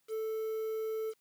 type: tone with quantisation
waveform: triangle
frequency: 440 Hz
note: A4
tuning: in tune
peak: -31 dBFS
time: 0.08-1.14 s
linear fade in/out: 50 ms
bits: 9
effects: white hiss -75 dBFS RMS until 1.2 s + high-pass 80 Hz 12 dB/octave